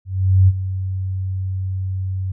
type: tone with ADSR envelope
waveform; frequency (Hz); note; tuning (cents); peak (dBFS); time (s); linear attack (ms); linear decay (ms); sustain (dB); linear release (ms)
sine; 94.4; F#2; +35; -7; 0.05-2.32; 430; 40; -13; 7
effects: none